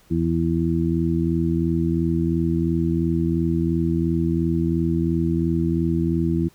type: harmonic tone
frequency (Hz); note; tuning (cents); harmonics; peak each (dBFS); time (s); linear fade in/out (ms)
82.9; E2; +10; 1 / 2 / 3 / 4; -26 / -22 / -26 / -23; 0.1-6.49; 20
effects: pink hiss -56 dBFS RMS until 6.54 s